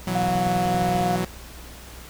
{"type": "chord", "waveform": "sawtooth", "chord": "B suspended fourth", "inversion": "none", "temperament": "equal", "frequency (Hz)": [123.47, 164.81, 185], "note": ["B2", "E3", "F#3"], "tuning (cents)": [0, 0, 0], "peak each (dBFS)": [-27, -25, -21], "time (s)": [0.07, 1.25], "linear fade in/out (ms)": 5}
{"type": "tone with pitch glide", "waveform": "sine", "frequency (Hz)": [717, 712.5], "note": ["F5", "F5"], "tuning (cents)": [45, 34], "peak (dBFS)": -22, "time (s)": [0.15, 1.16], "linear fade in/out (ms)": 5, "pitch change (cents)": -11, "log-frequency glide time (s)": [0.72, 0.87]}
{"type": "clicks", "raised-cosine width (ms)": 5, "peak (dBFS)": -22, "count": 11, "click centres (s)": [0.232, 0.286, 0.357, 0.47, 0.564, 0.658, 0.745, 0.824, 0.889, 0.953, 1.01]}
{"effects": ["added 60 Hz sine -42 dBFS peak until 2.09 s", "pink hiss -43 dBFS RMS until 2.09 s"]}